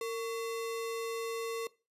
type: tone with sample-and-hold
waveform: sine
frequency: 457.6 Hz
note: A#4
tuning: 32 cents flat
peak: -33 dBFS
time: 0.01-1.67 s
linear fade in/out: 2 ms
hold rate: 1575 Hz
effects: noise-tail reverb RT60 0.3 s tail -20 dB re dry + resampled to 32000 Hz